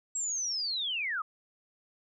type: linear sweep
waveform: sine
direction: down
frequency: 7690 to 1185 Hz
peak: -30 dBFS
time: 0.15-1.22 s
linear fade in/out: 5 ms
effects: none